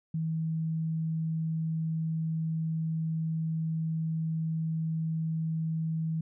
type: tone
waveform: sine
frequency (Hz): 160.8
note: E3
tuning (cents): -43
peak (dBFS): -28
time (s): 0.14-6.21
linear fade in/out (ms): 5
effects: none

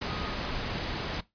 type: tone in noise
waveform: sine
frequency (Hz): 1244.5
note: D#6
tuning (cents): 0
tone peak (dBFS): -42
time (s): 0.07-0.35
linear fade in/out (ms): 10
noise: pink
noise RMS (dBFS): -33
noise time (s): 0.01-1.21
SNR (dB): -12
effects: noise-tail reverb RT60 0.2 s tail -19 dB re dry + resampled to 11025 Hz

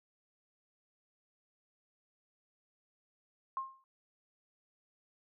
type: tone with exponential decay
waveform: sine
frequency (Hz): 1065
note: C6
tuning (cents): +30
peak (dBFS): -31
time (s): 3.57-3.84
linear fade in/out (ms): 1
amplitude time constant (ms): 57
effects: none

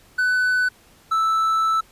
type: tone pair in turn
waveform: triangle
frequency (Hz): 1499 / 1316.9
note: F#6 / E6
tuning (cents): +22 / -2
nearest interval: major second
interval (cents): 224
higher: first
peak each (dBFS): -15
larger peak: neither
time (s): 0.18-0.69 / 1.11-1.81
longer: second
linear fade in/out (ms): 10
effects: pink hiss -53 dBFS RMS until 1.91 s + resampled to 32000 Hz

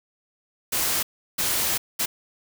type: noise bursts at uneven times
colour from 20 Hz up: white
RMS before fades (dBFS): -24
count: 3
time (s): 0.72-1.03 / 1.38-1.78 / 1.99-2.06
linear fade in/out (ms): 10
effects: none

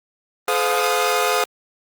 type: tone cluster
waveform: sawtooth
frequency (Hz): 427.4 / 512 / 708 / 1238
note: G#4 / C5 / F5 / D#6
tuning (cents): +50 / -38 / +23 / -9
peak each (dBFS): -19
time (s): 0.48-1.44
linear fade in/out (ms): 2
effects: Opus 24 kbps

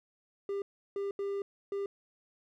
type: tone bursts at uneven times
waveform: triangle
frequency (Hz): 398.5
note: G4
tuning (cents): +28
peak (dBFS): -30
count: 4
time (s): 0.49-0.62 / 0.96-1.11 / 1.19-1.42 / 1.72-1.86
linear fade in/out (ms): 2
effects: none

